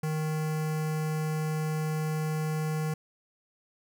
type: tone with notch filter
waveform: square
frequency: 155.56 Hz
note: D#3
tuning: in tune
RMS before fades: -30 dBFS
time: 0.03-2.94 s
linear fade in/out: 5 ms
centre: 3600 Hz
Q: 1.7
effects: none